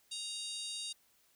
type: harmonic tone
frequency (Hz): 935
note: A#5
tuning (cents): +5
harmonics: 3 / 4 / 5 / 6 / 7 / 8 / 9 / 10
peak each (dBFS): -49 / -42 / -46 / -55 / -51 / -52 / -55 / -47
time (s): 0.11-0.93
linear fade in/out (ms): 10
effects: white hiss -70 dBFS RMS until 1.35 s